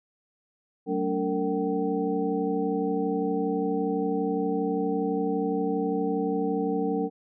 sine tone cluster, 189.6 / 221.8 / 287 / 455.9 / 766 Hz, F#3 / A3 / D4 / A#4 / G5, +43 / +14 / -40 / -39 / -40 cents, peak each -31 / -34 / -29 / -28 / -34 dBFS, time 0.86-7.1 s, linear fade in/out 50 ms, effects none

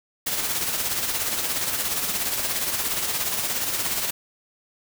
white noise with tremolo, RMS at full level -24 dBFS, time 0.26-4.11 s, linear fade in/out 10 ms, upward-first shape sine, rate 17 Hz, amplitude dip 45%, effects none

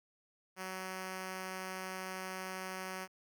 5% pulse tone, 187.3 Hz, F#3, 21 cents sharp, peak -29 dBFS, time 0.56-3.08 s, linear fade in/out 50 ms, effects none

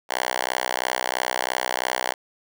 5% pulse tone with high-pass filter, 63 Hz, B1, 35 cents sharp, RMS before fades -26 dBFS, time 0.09-2.14 s, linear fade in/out 20 ms, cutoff 890 Hz, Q 1.3, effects none

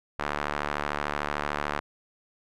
sawtooth tone with band-pass filter, 73.42 Hz, D2, in tune, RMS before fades -31 dBFS, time 0.19-1.8 s, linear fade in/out 5 ms, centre 1300 Hz, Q 1.2, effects none

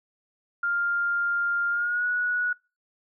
sine tone with pitch glide, 1400 to 1464.5 Hz, F6 to F#6, +4 to -18 cents, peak -23 dBFS, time 0.63-2.53 s, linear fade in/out 5 ms, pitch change +78 cents, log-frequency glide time 1.7-2.06 s, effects noise-tail reverb RT60 0.3 s tail -25 dB re dry

